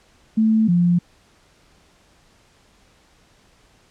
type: tone pair in turn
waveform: sine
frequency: 220 / 174.61 Hz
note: A3 / F3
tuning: 0 / 0 cents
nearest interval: major third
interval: 400 cents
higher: first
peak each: -13 dBFS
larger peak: neither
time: 0.37-0.68 / 0.68-0.99 s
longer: neither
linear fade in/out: 10 ms
effects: pink hiss -56 dBFS RMS until 3.9 s + low-pass 8000 Hz 12 dB/octave